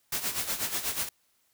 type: noise with tremolo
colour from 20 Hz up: white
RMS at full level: -29 dBFS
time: 0.12-1.09 s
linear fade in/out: 5 ms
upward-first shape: sine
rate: 8.2 Hz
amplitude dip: 70%
effects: white hiss -70 dBFS RMS until 1.53 s